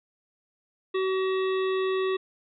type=harmonic tone; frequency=378.7 Hz; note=F#4; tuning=40 cents sharp; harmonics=1 / 3 / 5 / 7 / 9 / 10; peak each=-24 / -34 / -38 / -41 / -43 / -44 dBFS; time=0.94-2.17 s; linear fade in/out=10 ms; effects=none